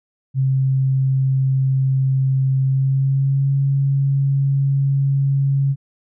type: tone with pitch glide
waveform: sine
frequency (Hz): 133.3 to 137.84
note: C3 to C#3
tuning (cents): +33 to -9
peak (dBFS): -14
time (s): 0.34-5.76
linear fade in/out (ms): 50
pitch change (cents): +58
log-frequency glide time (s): 2.62-3.52
effects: none